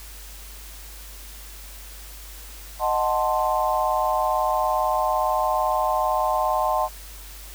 sine chord, D# diminished seventh, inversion none, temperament equal, 622.3 / 740 / 880 / 1046.5 Hz, D#5 / F#5 / A5 / C6, 0 / 0 / 0 / 0 cents, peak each -25 dBFS, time 2.79-6.89 s, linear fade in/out 50 ms, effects added 50 Hz sine -40 dBFS peak until 7.54 s + white hiss -43 dBFS RMS until 7.54 s

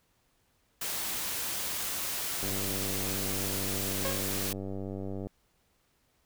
white noise, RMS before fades -34 dBFS, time 0.81-4.53 s, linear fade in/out 5 ms
click train, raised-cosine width 2 ms, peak -25 dBFS, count 277, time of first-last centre 2.43-5.27 s, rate 97.2 Hz
sawtooth tone with exponential decay, 542 Hz, C#5, 39 cents flat, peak -26 dBFS, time 4.05-4.44 s, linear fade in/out 0 ms, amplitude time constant 84 ms
effects pink hiss -71 dBFS RMS until 6.25 s

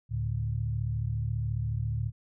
sine tone cluster, 72.3 / 110.8 / 145.2 Hz, D2 / A2 / D3, -27 / +13 / -19 cents, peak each -35 / -29 / -37 dBFS, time 0.09-2.12 s, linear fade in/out 50 ms, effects none

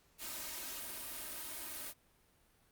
white noise with comb filter, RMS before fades -44 dBFS, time 0.18-1.94 s, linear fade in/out 50 ms, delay 3.2 ms, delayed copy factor +0.7, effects pink hiss -70 dBFS RMS until 2.71 s + Opus 48 kbps

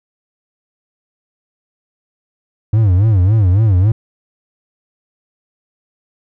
triangle tone with vibrato, 100.1 Hz, G2, 37 cents sharp, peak -6 dBFS, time 2.73-3.92 s, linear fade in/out 5 ms, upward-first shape sine, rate 3.6 Hz, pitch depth 210 cents each way, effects none

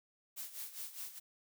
blue noise with tremolo, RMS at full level -43 dBFS, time 0.36-1.2 s, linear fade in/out 20 ms, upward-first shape sine, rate 4.9 Hz, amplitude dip 75%, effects none

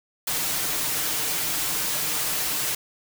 white noise with comb filter, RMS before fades -26 dBFS, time 0.27-2.75 s, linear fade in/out 5 ms, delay 6.6 ms, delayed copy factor +0.6, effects none

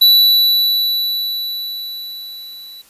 square tone with level ramp, 3951 Hz, B7, in tune, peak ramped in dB -6 to -34 dBFS, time 0.01-2.82 s, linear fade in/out 10 ms, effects white hiss -49 dBFS RMS until 2.89 s + resampled to 32000 Hz

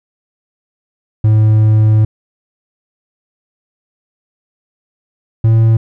triangle tone pair in turn, 108.3 / 112.35 Hz, A2 / A2, -27 / +37 cents, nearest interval minor second, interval 64 cents, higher second, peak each -4 dBFS, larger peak neither, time 1.24-2.05 / 5.44-5.77 s, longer first, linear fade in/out 5 ms, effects none

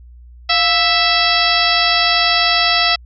harmonic tone with a mistuned harmonic, 659.3 Hz, E5, in tune, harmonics 1 / 2 / 3 / 4 / 5 / 6 / 7 / 8, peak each -20 / -20 / -20 / -20 / -20 / -20 / -20 / -20 dBFS, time 0.49-2.96 s, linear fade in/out 10 ms, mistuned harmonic 1, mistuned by +110 cents, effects added 60 Hz sine -37 dBFS peak until 3.05 s

